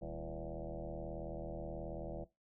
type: tone with frequency modulation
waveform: sine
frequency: 258.5 Hz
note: C4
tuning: 21 cents flat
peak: -40 dBFS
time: 0.01-2.25 s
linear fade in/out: 20 ms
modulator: 78.6 Hz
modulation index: 5.3
effects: noise-tail reverb RT60 0.2 s tail -19 dB re dry